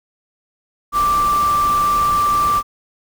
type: tone in noise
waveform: sine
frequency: 1174.7 Hz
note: D6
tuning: in tune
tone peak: -13 dBFS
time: 0.92-2.63 s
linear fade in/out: 50 ms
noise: pink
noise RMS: -28 dBFS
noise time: 0.92-2.63 s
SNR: +12 dB
effects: none